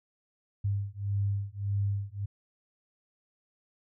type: beating tone pair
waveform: sine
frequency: 99.5 / 101.2 Hz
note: G2 / G#2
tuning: +26 / -44 cents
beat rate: 1.7 Hz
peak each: -31 dBFS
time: 0.64-2.26 s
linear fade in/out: 10 ms
effects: none